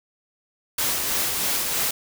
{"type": "noise with tremolo", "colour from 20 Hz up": "white", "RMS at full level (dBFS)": -23, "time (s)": [0.78, 1.91], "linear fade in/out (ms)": 5, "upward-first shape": "sine", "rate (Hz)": 3.1, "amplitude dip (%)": 30, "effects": []}